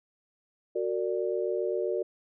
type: chord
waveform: sine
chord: Gb augmented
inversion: none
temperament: equal with one note detuned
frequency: 370 / 457.6 / 587.3 Hz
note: Gb4 / Bb4 / D5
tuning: 0 / -32 / 0 cents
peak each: -30 / -31 / -33 dBFS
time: 0.75-2.03 s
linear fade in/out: 10 ms
effects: none